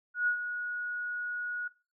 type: tone with ADSR envelope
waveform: sine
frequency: 1455 Hz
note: F#6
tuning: 29 cents flat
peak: -24 dBFS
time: 0.14-1.68 s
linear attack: 130 ms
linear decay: 93 ms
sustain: -9 dB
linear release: 7 ms
effects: noise-tail reverb RT60 0.3 s tail -19 dB re dry